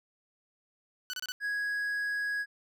15% pulse tone bursts, 1493 Hz, F#6, 15 cents sharp, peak -28 dBFS, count 4, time 1.1-1.32 s, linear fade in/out 0 ms, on 34 ms, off 28 ms
triangle tone, 1661.2 Hz, G#6, in tune, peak -28 dBFS, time 1.4-2.46 s, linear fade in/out 50 ms
effects none

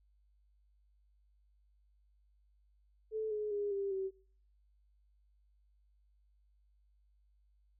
sine tone with pitch steps, 436.6 / 422.7 / 409.2 / 396.2 / 383.6 Hz, A4 / G#4 / G#4 / G4 / G4, -13 / +31 / -26 / +18 / -37 cents, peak -34 dBFS, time 3.11-4.11 s, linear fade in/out 50 ms, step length 200 ms, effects noise-tail reverb RT60 0.5 s tail -22 dB re dry + added 50 Hz sine -67 dBFS peak until 7.79 s

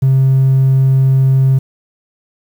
triangle tone, 133.3 Hz, C3, 33 cents sharp, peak -4 dBFS, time 0.02-1.59 s, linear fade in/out 10 ms, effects tanh soft clip ceiling -3 dBFS + 7-bit

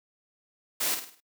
white noise with echo, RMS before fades -28 dBFS, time 0.8-0.95 s, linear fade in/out 10 ms, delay 51 ms, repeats 5, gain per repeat -7 dB, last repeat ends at 1.205 s, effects noise-tail reverb RT60 0.1 s tail -25 dB re dry + high-pass 200 Hz 12 dB/octave

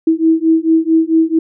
sine beating tone pair, 321.5 / 326 Hz, E4 / E4, -43 / -19 cents, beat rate 4.5 Hz, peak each -12 dBFS, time 0.07-1.39 s, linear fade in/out 5 ms, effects none

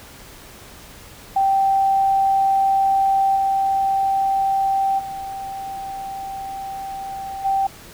sine tone with level steps, 780 Hz, G5, 9 cents flat, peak -14 / -16 / -27 / -16 dBFS, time 1.36-7.67 s, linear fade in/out 5 ms, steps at 3.35 / 4.98 / 7.44 s, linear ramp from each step 20 ms, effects pink hiss -42 dBFS RMS until 7.93 s

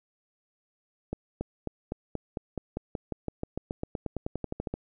accelerating click train, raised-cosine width 2 ms, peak -18 dBFS, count 25, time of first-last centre 1.13-4.74 s, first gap 280 ms, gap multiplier 0.94, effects none

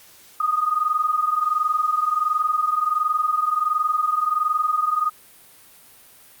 sine tone pair together, 1222.6 / 1244 Hz, D#6 / D#6, -31 / -1 cents, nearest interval unison, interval 30 cents, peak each -23 / -20 dBFS, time 0.4-5.1 s, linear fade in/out 5 ms, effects white hiss -49 dBFS RMS until 6.4 s + Opus 48 kbps

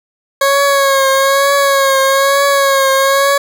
20% pulse tone with vibrato, 549 Hz, C#5, 17 cents flat, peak -4 dBFS, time 0.41-3.38 s, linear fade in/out 5 ms, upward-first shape triangle, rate 1.1 Hz, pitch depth 45 cents each way, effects none

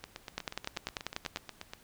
two click trains, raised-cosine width 0.2 ms, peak -23 / -16 dBFS, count 15 / 11, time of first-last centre 0.04-1.735 / 0.38-1.36 s, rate 8.26 / 10.2 Hz, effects pink hiss -60 dBFS RMS until 1.83 s

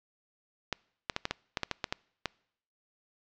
clicks, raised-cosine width 0.2 ms, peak -12 dBFS, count 11, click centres 0.727 / 1.098 / 1.164 / 1.254 / 1.31 / 1.572 / 1.633 / 1.713 / 1.842 / 1.925 / 2.257 s, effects noise-tail reverb RT60 0.7 s tail -26 dB re dry + low-pass 5000 Hz 12 dB/octave

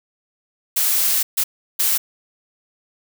blue noise bursts at uneven times, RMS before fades -18 dBFS, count 3, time 0.76-1.23 / 1.37-1.44 / 1.79-1.98 s, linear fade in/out 10 ms, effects none

